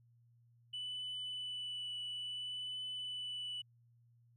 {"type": "tone with vibrato", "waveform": "sine", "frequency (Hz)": 2980, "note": "F#7", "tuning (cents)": 12, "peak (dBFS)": -38, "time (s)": [0.73, 3.62], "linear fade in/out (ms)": 10, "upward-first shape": "triangle", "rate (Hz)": 0.59, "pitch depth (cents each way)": 13, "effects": ["tanh soft clip ceiling -38 dBFS", "added 118 Hz sine -65 dBFS peak until 4.36 s"]}